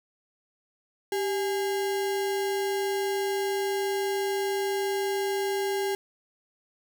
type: tone with sample-and-hold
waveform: sine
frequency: 392 Hz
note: G4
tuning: in tune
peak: -25 dBFS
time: 1.12-5.95 s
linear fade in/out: 2 ms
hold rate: 1225 Hz
effects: none